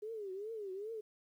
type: tone with vibrato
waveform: sine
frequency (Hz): 412.3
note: G#4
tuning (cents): -13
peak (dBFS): -40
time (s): 0.02-1.01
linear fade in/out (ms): 10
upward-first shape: triangle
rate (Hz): 2.5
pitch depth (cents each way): 200
effects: 12-bit